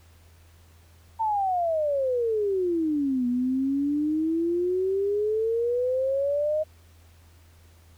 sine exponential two-way sweep, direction down then up, 909 to 242.1 to 626 Hz, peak -22 dBFS, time 1.19-6.64 s, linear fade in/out 20 ms, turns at 3.27 s, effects added 83 Hz sine -52 dBFS peak until 7.97 s + pink hiss -60 dBFS RMS until 7.97 s

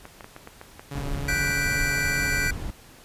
clicks, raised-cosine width 0.5 ms, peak -24 dBFS, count 12, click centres 0.054 / 0.208 / 0.244 / 0.364 / 0.474 / 0.614 / 0.795 / 0.98 / 1.147 / 1.302 / 1.45 / 1.505 s
sawtooth tone, 140.9 Hz, C#3, 29 cents sharp, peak -28 dBFS, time 0.91-2.48 s, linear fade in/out 5 ms
brown noise, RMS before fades -31 dBFS, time 0.94-2.71 s, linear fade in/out 10 ms
square chord, G major seventh, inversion third, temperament equal, 1480 / 1568 / 1975.5 / 2349 Hz, F#6 / G6 / B6 / D7, 0 / 0 / 0 / 0 cents, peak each -30 dBFS, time 1.28-2.51 s, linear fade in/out 5 ms
effects pink hiss -50 dBFS RMS until 3.04 s + resampled to 32000 Hz

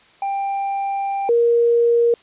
triangle / sine tone pair in turn, 791 / 470.3 Hz, G5 / A#4, +15 / +15 cents, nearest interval major sixth, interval 900 cents, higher first, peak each -18 / -12 dBFS, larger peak second, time 0.22-1.29 / 1.29-2.14 s, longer first, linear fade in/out 2 ms, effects white hiss -51 dBFS RMS until 2.22 s + resampled to 8000 Hz

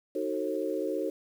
sine chord, D# diminished seventh, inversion none, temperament just, 311.1 / 373.4 / 448 / 537.6 Hz, D#4 / F#4 / A4 / C5, 0 / +16 / +31 / +47 cents, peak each -34 dBFS, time 0.15-1.1 s, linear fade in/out 5 ms, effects 9-bit

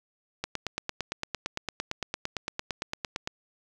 click train, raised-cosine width 0.2 ms, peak -13 dBFS, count 26, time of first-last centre 0.44-3.274 s, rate 8.82 Hz, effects none

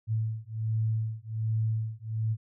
sine beating tone pair, 110 / 111.3 Hz, A2 / A2, 0 / +20 cents, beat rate 1.3 Hz, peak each -30 dBFS, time 0.07-2.37 s, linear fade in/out 50 ms, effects none

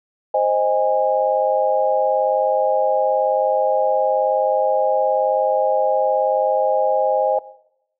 sine chord, Ab major, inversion first, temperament equal with one note detuned, 523.3 / 622.3 / 819.6 Hz, C5 / Eb5 / Ab5, 0 / 0 / -23 cents, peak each -19 dBFS, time 0.34-7.39 s, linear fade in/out 5 ms, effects noise-tail reverb RT60 0.8 s tail -19 dB re dry

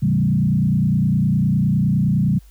sine tone with frequency modulation, 164.81 Hz, E3, in tune, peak -14 dBFS, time 0.02-2.39 s, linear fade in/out 10 ms, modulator 29.8 Hz, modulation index 1.6, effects added 50 Hz sine -43 dBFS peak until 2.5 s + white hiss -57 dBFS RMS until 2.5 s

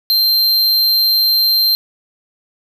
square tone, 4151 Hz, C8, 15 cents flat, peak -11 dBFS, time 0.1-1.75 s, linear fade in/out 0 ms, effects none

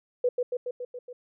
sine tone with echo, 493.9 Hz, B4, in tune, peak -20 dBFS, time 0.24-0.29 s, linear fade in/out 5 ms, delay 140 ms, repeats 6, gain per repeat -3 dB, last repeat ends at 1.13 s, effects none

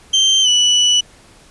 35% pulse tone with pitch glide, 3136 to 2960 Hz, G7 to F#7, 0 to 0 cents, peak -8 dBFS, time 0.13-1.01 s, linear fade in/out 10 ms, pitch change -100 cents, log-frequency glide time 0.42-0.48 s, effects pink hiss -46 dBFS RMS until 1.5 s + resampled to 24000 Hz

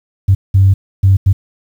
sine tone bursts at uneven times, 96.5 Hz, G2, 27 cents flat, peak -4 dBFS, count 4, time 0.28-0.35 / 0.54-0.74 / 1.03-1.17 / 1.26-1.33 s, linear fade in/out 10 ms, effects tanh soft clip ceiling 0 dBFS + 7-bit

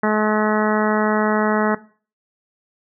harmonic tone, 213.6 Hz, G#3, 49 cents sharp, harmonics 1 / 2 / 3 / 4 / 5 / 6 / 7 / 8 / 9, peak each -19 / -22 / -24 / -25 / -26 / -27 / -27 / -28 / -29 dBFS, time 0.03-1.75 s, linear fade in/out 5 ms, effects noise-tail reverb RT60 0.4 s tail -18 dB re dry

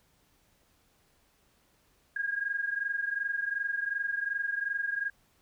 sine tone pair together, 1625 / 1647.7 Hz, G#6 / G#6, -38 / -14 cents, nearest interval unison, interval 24 cents, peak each -31 / -34 dBFS, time 2.16-5.1 s, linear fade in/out 5 ms, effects pink hiss -68 dBFS RMS until 5.41 s

